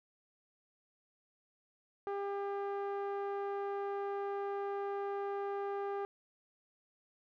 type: tone with low-pass filter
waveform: sawtooth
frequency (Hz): 400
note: G4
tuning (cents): +35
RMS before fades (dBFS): -38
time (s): 2.07-6.05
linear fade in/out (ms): 0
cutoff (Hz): 1100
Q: 1.2
effects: none